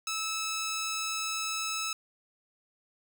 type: tone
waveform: 10% pulse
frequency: 1304 Hz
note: E6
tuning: 19 cents flat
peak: -23 dBFS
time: 0.07-1.93 s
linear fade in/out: 2 ms
effects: none